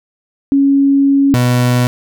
sine / 30% pulse tone pair in turn, 277.2 / 123.48 Hz, C#4 / B2, 0 / 0 cents, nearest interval octave + major second, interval 1400 cents, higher first, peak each -7 dBFS, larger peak neither, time 0.52-1.34 / 1.34-1.87 s, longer first, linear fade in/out 0 ms, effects none

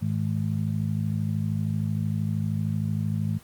harmonic tone, 53 Hz, G#1, 36 cents sharp, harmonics 2 / 3 / 4, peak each -27 / -28 / -30 dBFS, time 0.01-3.39 s, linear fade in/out 20 ms, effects pink hiss -52 dBFS RMS until 3.43 s + Opus 24 kbps

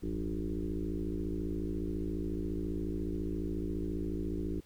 sine tone with frequency modulation, 182.4 Hz, F#3, 24 cents flat, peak -32 dBFS, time 0.02-4.61 s, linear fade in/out 20 ms, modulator 54.4 Hz, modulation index 3.6, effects pink hiss -64 dBFS RMS until 4.65 s

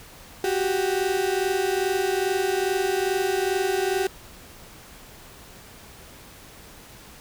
35% pulse tone pair together, 369.6 / 392 Hz, F#4 / G4, -2 / 0 cents, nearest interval minor second, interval 102 cents, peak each -23 dBFS, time 0.44-4.07 s, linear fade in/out 2 ms, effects pink hiss -46 dBFS RMS until 7.2 s

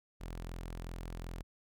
sawtooth tone, 42.65 Hz, F1, 40 cents flat, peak -37 dBFS, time 0.2-1.43 s, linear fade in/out 20 ms, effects none

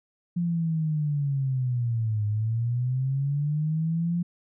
sine linear two-way sweep, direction down then up, 175.1 to 103.83 to 175.1 Hz, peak -23 dBFS, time 0.36-4.23 s, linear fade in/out 10 ms, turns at 2.26 s, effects none

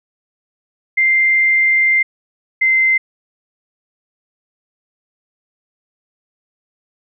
sine tone pair in turn, 2093 / 2075 Hz, C7 / C7, 0 / -15 cents, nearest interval unison, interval 15 cents, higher first, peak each -10 dBFS, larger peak neither, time 0.97-2.03 / 2.61-2.98 s, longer first, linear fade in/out 10 ms, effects none

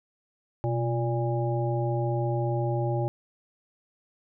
harmonic tone with a mistuned harmonic, 116.8 Hz, A#2, 4 cents sharp, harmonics 1 / 3 / 5 / 7, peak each -26 / -31 / -33 / -34 dBFS, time 0.64-3.08 s, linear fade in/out 0 ms, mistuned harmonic 1, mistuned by +110 cents, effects none

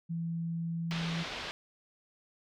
sine tone, 166.8 Hz, E3, 21 cents sharp, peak -32 dBFS, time 0.09-1.24 s, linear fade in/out 20 ms
white low-pass noise, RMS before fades -40 dBFS, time 0.91-1.51 s, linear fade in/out 0 ms, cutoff 4200 Hz, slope 24 dB/octave
effects none

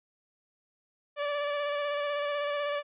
sawtooth tone with vibrato, 580 Hz, D5, 22 cents flat, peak -25 dBFS, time 1.16-2.83 s, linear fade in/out 50 ms, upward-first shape square, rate 16 Hz, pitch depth 18 cents each way, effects resampled to 8000 Hz

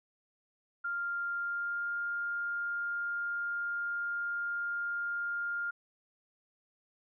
sine tone with pitch glide, 1396.9 to 1405.8 Hz, F6 to F6, 0 to +11 cents, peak -32 dBFS, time 0.84-5.71 s, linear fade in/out 10 ms, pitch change +11 cents, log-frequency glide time 1.37-1.91 s, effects none

